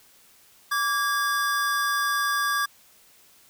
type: tone pair together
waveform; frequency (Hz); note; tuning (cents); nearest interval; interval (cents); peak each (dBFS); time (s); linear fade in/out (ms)
square; 1159 / 1636.6; D6 / G#6; -23 / -26; tritone; 597; -26; 0.71-2.66; 10
effects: white hiss -56 dBFS RMS until 3.49 s